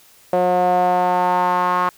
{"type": "tone with band-pass filter sweep", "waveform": "sawtooth", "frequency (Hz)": 180, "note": "F#3", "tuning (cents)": -47, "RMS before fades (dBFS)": -17, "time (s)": [0.33, 1.89], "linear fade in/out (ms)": 2, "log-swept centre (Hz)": [610, 1100], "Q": 4.5, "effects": ["white hiss -50 dBFS RMS until 1.97 s"]}